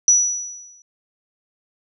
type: tone with exponential decay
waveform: sine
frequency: 5890 Hz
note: F#8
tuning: 9 cents flat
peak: -8 dBFS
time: 0.08-0.82 s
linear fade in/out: 1 ms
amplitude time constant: 160 ms
effects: none